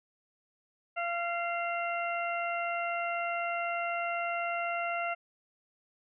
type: harmonic tone with a mistuned harmonic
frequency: 687 Hz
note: F5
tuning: 29 cents flat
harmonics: 1 / 2 / 3 / 4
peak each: -33 / -36 / -38 / -39 dBFS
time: 0.96-5.15 s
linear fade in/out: 20 ms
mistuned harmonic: 3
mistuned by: +26 cents
effects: none